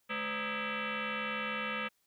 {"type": "tone with frequency modulation", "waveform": "sine", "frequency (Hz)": 508, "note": "B4", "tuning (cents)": 49, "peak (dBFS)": -33, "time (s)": [0.09, 1.89], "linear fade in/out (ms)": 20, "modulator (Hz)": 361, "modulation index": 6.9, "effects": ["white hiss -75 dBFS RMS until 2.06 s"]}